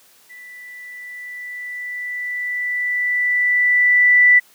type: tone with level ramp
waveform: sine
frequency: 1975.5 Hz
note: B6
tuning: in tune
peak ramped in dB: -37 to -7 dBFS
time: 0.29-4.4 s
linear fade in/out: 20 ms
effects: white hiss -52 dBFS RMS until 4.54 s + high-pass 150 Hz 12 dB/octave